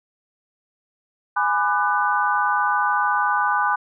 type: chord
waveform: sine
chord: G# half-diminished seventh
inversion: none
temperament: just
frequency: 830.6 / 996.7 / 1196.1 / 1495.1 Hz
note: G#5 / B5 / D6 / F#6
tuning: 0 / +16 / +31 / +18 cents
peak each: -23 dBFS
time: 1.36-3.76 s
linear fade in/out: 10 ms
effects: none